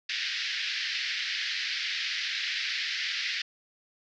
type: band-pass noise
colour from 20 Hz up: pink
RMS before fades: -32 dBFS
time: 0.09-3.42 s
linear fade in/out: 5 ms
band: 1700 to 5200 Hz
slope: 48 dB/octave
effects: none